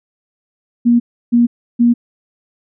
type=tone bursts; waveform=sine; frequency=237.9 Hz; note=A#3; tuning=35 cents sharp; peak=-7 dBFS; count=3; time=0.85-1.94 s; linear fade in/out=20 ms; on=150 ms; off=320 ms; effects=none